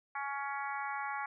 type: harmonic tone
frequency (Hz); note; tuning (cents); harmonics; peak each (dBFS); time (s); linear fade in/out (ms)
279.5; C#4; +14; 3 / 4 / 5 / 6 / 7 / 8; -39 / -41 / -43 / -45 / -46 / -47; 0.15-1.26; 5
effects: none